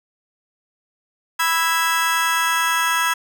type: chord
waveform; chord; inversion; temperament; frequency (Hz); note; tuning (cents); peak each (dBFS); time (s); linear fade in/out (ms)
30% pulse; E major; second; just; 988.9 / 1318.5 / 1648.1; B5 / E6 / G#6; +2 / 0 / -14; -19; 1.39-3.14; 10
effects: none